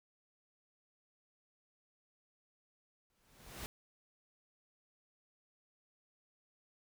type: noise with exponential growth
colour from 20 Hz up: pink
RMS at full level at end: -42 dBFS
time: 3.1-3.66 s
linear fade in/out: 0 ms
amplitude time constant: 120 ms
effects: none